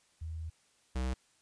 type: tone pair in turn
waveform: sine / square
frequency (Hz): 80.5 / 63.89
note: E2 / C2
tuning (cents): -41 / -41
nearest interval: major third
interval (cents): 400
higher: first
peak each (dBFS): -37 / -32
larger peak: second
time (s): 0.21-0.5 / 0.95-1.14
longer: first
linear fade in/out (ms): 10
effects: white hiss -69 dBFS RMS until 1.41 s + resampled to 22050 Hz